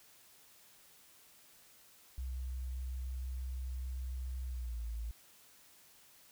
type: tone with pitch glide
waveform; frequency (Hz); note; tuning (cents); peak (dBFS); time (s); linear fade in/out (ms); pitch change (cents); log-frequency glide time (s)
sine; 63.8 to 56.19; C2 to A1; -43 to +37; -37; 2.18-5.11; 0; -220; 4.46-4.86
effects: white hiss -62 dBFS RMS until 6.31 s